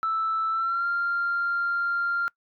sine tone with pitch glide, 1318.5 to 1391.3 Hz, E6 to F6, 0 to -7 cents, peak -22 dBFS, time 0.03-2.28 s, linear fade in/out 0 ms, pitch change +93 cents, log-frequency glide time 0.5-0.87 s, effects noise-tail reverb RT60 0.1 s tail -24 dB re dry + tanh soft clip ceiling -19 dBFS

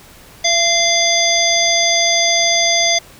harmonic tone with a mistuned harmonic, 691 Hz, F5, 19 cents flat, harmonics 1 / 3 / 5 / 7 / 9, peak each -18 / -18 / -18 / -18 / -18 dBFS, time 0.44-2.99 s, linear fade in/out 10 ms, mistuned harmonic 1, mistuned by -32 cents, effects pink hiss -42 dBFS RMS until 3.19 s

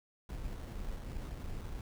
brown noise with sample-and-hold, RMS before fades -41 dBFS, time 0.29-1.81 s, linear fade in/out 2 ms, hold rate 2450 Hz, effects none

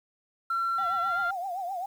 sine tone with pitch glide, 1358 to 1389.7 Hz, F6 to F6, -49 to -9 cents, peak -24 dBFS, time 0.5-1.31 s, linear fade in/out 5 ms, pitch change +40 cents, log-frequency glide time 1.05-1.16 s
sine tone with vibrato, 740 Hz, F#5, in tune, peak -30 dBFS, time 0.78-1.86 s, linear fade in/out 5 ms, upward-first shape triangle, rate 7.7 Hz, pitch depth 150 cents each way
effects tanh soft clip ceiling -22 dBFS + 9-bit

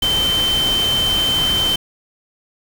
sine tone in noise, 3094 Hz, G7, 23 cents flat, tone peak -15 dBFS, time 0.02-1.76 s, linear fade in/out 5 ms, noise pink, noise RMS -24 dBFS, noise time 0.02-1.76 s, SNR +6 dB, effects none

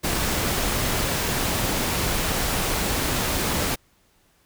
pink noise, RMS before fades -24 dBFS, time 0.03-3.76 s, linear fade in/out 20 ms, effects pink hiss -62 dBFS RMS until 4.45 s

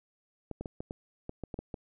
clicks, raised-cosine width 2 ms, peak -24 dBFS, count 10, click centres 0.513 / 0.61 / 0.658 / 0.805 / 0.909 / 1.294 / 1.437 / 1.542 / 1.59 / 1.742 s, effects none

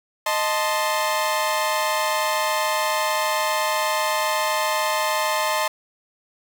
sawtooth chord, A diminished, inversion second, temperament equal, 622.3 / 880 / 1046.5 Hz, Eb5 / A5 / C6, 0 / 0 / 0 cents, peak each -21 dBFS, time 0.26-5.68 s, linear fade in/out 5 ms, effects 7-bit

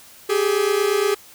45% pulse tone pair together, 393 / 421.6 Hz, G4 / G#4, +4 / +26 cents, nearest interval minor second, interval 122 cents, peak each -20 dBFS, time 0.29-1.15 s, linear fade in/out 10 ms, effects white hiss -46 dBFS RMS until 1.34 s

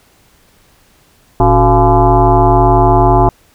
sine tone with frequency modulation, 370 Hz, F#4, in tune, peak -5 dBFS, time 1.4-3.29 s, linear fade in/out 2 ms, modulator 162 Hz, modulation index 3.8, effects pink hiss -50 dBFS RMS until 3.54 s

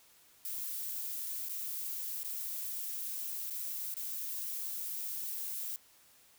violet noise with dropouts, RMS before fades -39 dBFS, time 0.45-5.76 s, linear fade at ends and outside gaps 0 ms, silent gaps 1.486-1.494 / 2.232-2.247 / 3.499-3.507 / 3.941-3.968 s, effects white hiss -63 dBFS RMS until 6.38 s

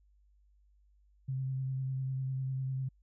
sine tone with vibrato, 132.1 Hz, C3, 17 cents sharp, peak -32 dBFS, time 1.28-2.89 s, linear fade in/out 10 ms, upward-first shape sine, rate 10 Hz, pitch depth 18 cents each way, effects added 50 Hz sine -63 dBFS peak until 3.02 s

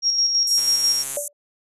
sine tone with tremolo, 5590 Hz, F8, 1 cent sharp, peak -15 dBFS, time 0.02-1.04 s, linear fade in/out 50 ms, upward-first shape square, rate 6.1 Hz, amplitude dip 40%
white band-pass noise, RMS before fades -30 dBFS, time 0.47-1.28 s, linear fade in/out 2 ms, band 6200 to 12000 Hz, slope 96 dB/octave
click train, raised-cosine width 0.2 ms, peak -21 dBFS, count 81, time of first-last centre 0.58-1.164 s, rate 137 Hz
sine tone with exponential decay, 581 Hz, D5, 19 cents flat, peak -20 dBFS, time 1.17-1.33 s, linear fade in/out 2 ms, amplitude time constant 33 ms
effects none

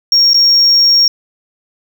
sine tone with dropouts, 5560 Hz, F8, 9 cents flat, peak -4 dBFS, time 0.12-1.08 s, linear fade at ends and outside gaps 2 ms, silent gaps 0.334-0.343 s, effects tanh soft clip ceiling -3 dBFS + 7-bit

